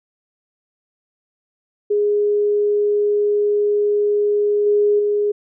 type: tone with level steps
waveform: sine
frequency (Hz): 413.9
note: G#4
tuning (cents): -6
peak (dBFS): -14 / -12 / -15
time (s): 1.9-5.32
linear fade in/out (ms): 10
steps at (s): 4.66 / 4.99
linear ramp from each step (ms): 5
effects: none